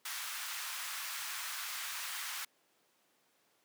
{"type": "high-pass noise", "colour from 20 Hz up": "pink", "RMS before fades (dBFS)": -41, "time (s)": [0.05, 2.45], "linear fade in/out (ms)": 5, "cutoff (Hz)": 1100, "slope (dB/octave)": 24, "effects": ["pink hiss -72 dBFS RMS until 3.64 s", "high-pass 300 Hz 12 dB/octave"]}